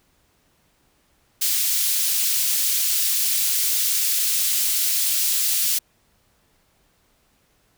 white high-pass noise, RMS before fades -21 dBFS, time 1.41-5.79 s, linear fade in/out 10 ms, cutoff 3300 Hz, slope 12 dB/octave, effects pink hiss -63 dBFS RMS until 7.77 s

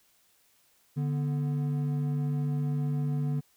triangle tone pair together, 146.39 / 246.2 Hz, D3 / B3, -5 / -5 cents, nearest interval major sixth, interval 900 cents, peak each -25 / -34 dBFS, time 0.96-3.41 s, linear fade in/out 20 ms, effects white hiss -66 dBFS RMS until 3.56 s

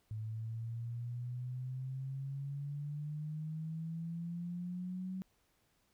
sine exponential sweep, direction up, 108.1 to 188.7 Hz, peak -38 dBFS, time 0.11-5.22 s, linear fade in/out 0 ms, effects pink hiss -75 dBFS RMS until 5.93 s

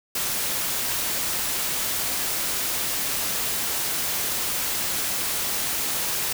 white noise, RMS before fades -26 dBFS, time 0.15-6.33 s, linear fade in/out 5 ms, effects none

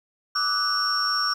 sine tone cluster, 1173 / 1277 / 1484 / 5490 Hz, D6 / D#6 / F#6 / F8, -2 / +45 / +5 / -31 cents, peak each -27 / -29 / -28 / -23 dBFS, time 0.35-1.34 s, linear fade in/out 10 ms, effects tanh soft clip ceiling -14 dBFS + 9-bit

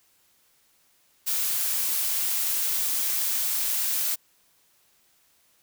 blue noise, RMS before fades -26 dBFS, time 1.26-4.16 s, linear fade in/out 20 ms, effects white hiss -64 dBFS RMS until 5.62 s

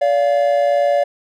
triangle tone pair together, 574.7 / 697 Hz, D5 / F5, -38 / -4 cents, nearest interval minor third, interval 334 cents, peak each -12 / -16 dBFS, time 0.01-1.04 s, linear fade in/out 10 ms, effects none

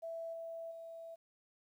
sine tone with level steps, 661 Hz, E5, 5 cents sharp, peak -40 / -42 / -46 dBFS, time 0.02-1.16 s, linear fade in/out 20 ms, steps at 0.33 / 0.71 s, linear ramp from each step 5 ms, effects 12-bit

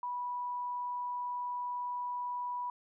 sine tone, 981 Hz, B5, 12 cents flat, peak -34 dBFS, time 0.03-2.7 s, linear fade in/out 2 ms, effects none

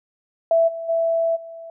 sine tone with level steps, 662 Hz, E5, 7 cents sharp, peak -13 / -27 / -17 / -34 dBFS, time 0.51-1.7 s, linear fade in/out 2 ms, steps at 0.67 / 0.88 / 1.35 s, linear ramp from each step 20 ms, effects none

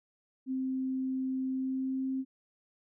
sine tone with pitch glide, 261.6 to 264.2 Hz, C4 to C4, 0 to +17 cents, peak -30 dBFS, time 0.46-2.25 s, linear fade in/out 50 ms, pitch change +17 cents, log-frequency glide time 1.48-2.09 s, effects none

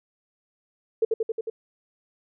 sine tone with echo, 447.8 Hz, A4, 30 cents sharp, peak -17 dBFS, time 1.02-1.05 s, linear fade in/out 5 ms, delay 90 ms, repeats 5, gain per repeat -2 dB, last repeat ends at 1.5 s, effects none

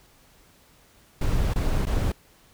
brown noise with dropouts, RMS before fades -23 dBFS, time 1.21-2.12 s, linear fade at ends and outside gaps 5 ms, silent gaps 1.538-1.558 / 1.855-1.867 s, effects pink hiss -57 dBFS RMS until 2.53 s

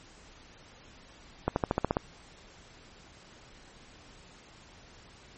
accelerating click train, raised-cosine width 1 ms, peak -11 dBFS, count 8, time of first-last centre 1.48-1.969 s, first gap 81 ms, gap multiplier 0.95, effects pink hiss -54 dBFS RMS until 5.37 s + MP3 32 kbps

